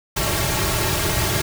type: noise with comb filter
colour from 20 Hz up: pink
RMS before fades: -21 dBFS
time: 0.16-1.42 s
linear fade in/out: 10 ms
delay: 4 ms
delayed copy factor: -0.95
effects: none